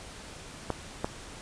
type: clicks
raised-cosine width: 1 ms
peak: -14 dBFS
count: 2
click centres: 0.703 / 1.045 s
effects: pink hiss -45 dBFS RMS until 1.41 s + resampled to 22050 Hz